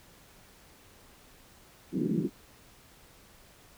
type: band-pass noise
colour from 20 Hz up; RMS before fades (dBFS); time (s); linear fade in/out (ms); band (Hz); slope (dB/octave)
pink; -29; 1.92-2.3; 50; 160 to 370; 48
effects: pink hiss -57 dBFS RMS until 3.77 s